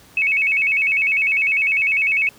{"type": "tone with vibrato", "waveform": "sine", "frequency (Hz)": 2402, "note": "D7", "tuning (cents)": 38, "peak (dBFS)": -15, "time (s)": [0.17, 2.29], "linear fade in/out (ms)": 2, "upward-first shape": "square", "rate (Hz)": 10, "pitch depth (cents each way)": 130, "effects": ["pink hiss -48 dBFS RMS until 2.38 s", "high-pass 60 Hz 12 dB/octave"]}